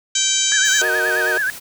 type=harmonic tone; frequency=778 Hz; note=G5; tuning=13 cents flat; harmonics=2 / 3 / 4 / 5 / 6 / 7 / 8 / 9 / 10; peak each=-30 / -30 / -22 / -24 / -29 / -30 / -21 / -21 / -27 dBFS; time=0.15-0.82 s; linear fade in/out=5 ms
type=tone with vibrato; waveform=sine; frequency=1610 Hz; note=G6; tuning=46 cents sharp; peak=-17 dBFS; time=0.52-1.5 s; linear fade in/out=0 ms; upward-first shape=sine; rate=9.4 Hz; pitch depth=120 cents each way
type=noise; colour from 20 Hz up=white; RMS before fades=-34 dBFS; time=0.64-1.6 s; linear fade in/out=20 ms
type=chord; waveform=35% pulse; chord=D# minor; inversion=first; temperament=equal; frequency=370 / 466.2 / 622.3 Hz; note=F#4 / A#4 / D#5; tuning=0 / 0 / 0 cents; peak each=-24 dBFS; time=0.81-1.38 s; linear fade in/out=5 ms
effects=none